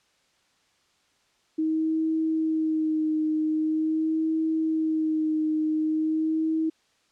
sine tone with vibrato, 314.9 Hz, D#4, 21 cents sharp, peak -22 dBFS, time 1.58-6.7 s, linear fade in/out 10 ms, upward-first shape sine, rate 0.44 Hz, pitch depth 24 cents each way, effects white hiss -66 dBFS RMS until 7.11 s + low-pass 6000 Hz 12 dB/octave

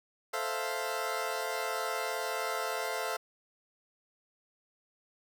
20% pulse chord, F major seventh, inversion first, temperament equal, 440 / 523.3 / 659.3 / 698.5 Hz, A4 / C5 / E5 / F5, 0 / 0 / 0 / 0 cents, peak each -33 dBFS, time 0.33-3.17 s, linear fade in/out 10 ms, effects none

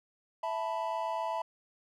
triangle chord, E suspended fourth, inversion none, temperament equal, 659.3 / 880 / 987.8 Hz, E5 / A5 / B5, 0 / 0 / 0 cents, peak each -34 dBFS, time 0.43-1.42 s, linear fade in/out 5 ms, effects none

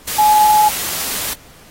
sine tone in noise, 848 Hz, G#5, 36 cents sharp, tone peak -8 dBFS, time 0.18-0.69 s, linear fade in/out 10 ms, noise white, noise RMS -22 dBFS, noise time 0.07-1.34 s, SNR +11 dB, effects pink hiss -44 dBFS RMS until 1.7 s + AAC 48 kbps

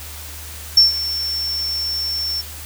sine tone with ADSR envelope, 5420 Hz, E8, 47 cents sharp, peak -5 dBFS, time 0.77-2.42 s, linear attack 5 ms, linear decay 140 ms, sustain -15 dB, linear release 20 ms, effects added 76 Hz sine -35 dBFS peak until 2.65 s + white hiss -35 dBFS RMS until 2.65 s

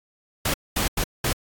pink noise bursts at uneven times, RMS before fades -23 dBFS, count 4, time 0.45-0.54 / 0.76-0.88 / 0.97-1.04 / 1.24-1.33 s, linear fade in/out 5 ms, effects AAC 64 kbps

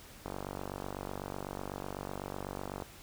click train, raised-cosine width 1 ms, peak -24 dBFS, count 124, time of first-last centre 0.26-2.822 s, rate 48 Hz, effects pink hiss -53 dBFS RMS until 3.02 s

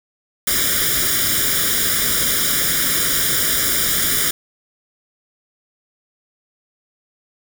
white noise with comb filter, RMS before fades -18 dBFS, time 0.47-4.31 s, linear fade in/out 5 ms, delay 0.57 ms, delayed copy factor +0.95, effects none

